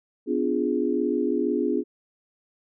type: chord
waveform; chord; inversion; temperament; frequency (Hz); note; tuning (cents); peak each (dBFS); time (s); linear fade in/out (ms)
sine; B diminished seventh; none; equal with one note detuned; 251.5 / 293.7 / 349.2 / 415.3; B3 / D4 / F4 / Ab4; +32 / 0 / 0 / 0; -27; 0.26-1.84; 50
effects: none